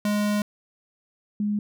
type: tone pair in turn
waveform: square / sine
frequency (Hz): 207.7 / 207.7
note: G#3 / G#3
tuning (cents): 0 / 0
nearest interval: unison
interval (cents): 0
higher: neither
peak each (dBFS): -22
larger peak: neither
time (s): 0.05-0.42 / 1.4-1.59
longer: first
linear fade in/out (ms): 2
effects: none